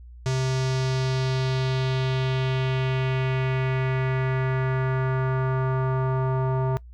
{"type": "tone with low-pass filter sweep", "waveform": "square", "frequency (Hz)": 130.81, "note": "C3", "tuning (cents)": 0, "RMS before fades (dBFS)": -24, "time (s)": [0.26, 6.77], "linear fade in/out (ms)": 0, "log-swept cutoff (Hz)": [6300, 930], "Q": 2, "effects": ["noise-tail reverb RT60 0.1 s tail -22 dB re dry", "added 60 Hz sine -41 dBFS peak until 6.93 s"]}